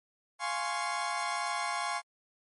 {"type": "chord", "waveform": "30% pulse", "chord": "Db major seventh", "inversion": "first", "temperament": "equal", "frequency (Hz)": [698.5, 830.6, 1046.5, 1108.7], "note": ["F5", "Ab5", "C6", "Db6"], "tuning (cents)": [0, 0, 0, 0], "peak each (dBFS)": [-35, -34, -34, -34], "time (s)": [0.39, 2.02], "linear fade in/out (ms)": 50, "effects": ["MP3 48 kbps"]}